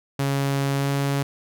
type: tone with pitch glide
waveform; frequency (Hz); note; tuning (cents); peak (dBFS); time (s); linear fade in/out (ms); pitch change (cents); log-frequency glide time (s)
sawtooth; 138.59 to 139.8; C#3 to C#3; 0 to +15; -17; 0.19-1.23; 5; +15; 0.76-0.9
effects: none